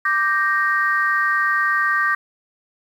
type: chord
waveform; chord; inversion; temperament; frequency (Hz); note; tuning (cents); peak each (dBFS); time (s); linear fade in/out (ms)
sine; G minor; second; equal; 1174.7 / 1568 / 1864.7; D6 / G6 / Bb6; 0 / 0 / 0; -20; 0.05-2.15; 5
effects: tanh soft clip ceiling -6 dBFS + 8-bit